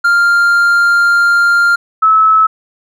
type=tone pair in turn; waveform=triangle / sine; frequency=1396.9 / 1299.7 Hz; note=F6 / E6; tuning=0 / -25 cents; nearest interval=minor second; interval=125 cents; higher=first; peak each=-5 dBFS; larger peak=neither; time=0.04-1.76 / 2.02-2.47 s; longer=first; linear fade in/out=10 ms; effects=none